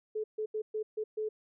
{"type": "tone bursts at uneven times", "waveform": "sine", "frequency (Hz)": 431.3, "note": "A4", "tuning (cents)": -35, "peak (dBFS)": -31, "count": 6, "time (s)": [[0.15, 0.24], [0.38, 0.46], [0.54, 0.62], [0.74, 0.83], [0.97, 1.04], [1.17, 1.29]], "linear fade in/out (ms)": 10, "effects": []}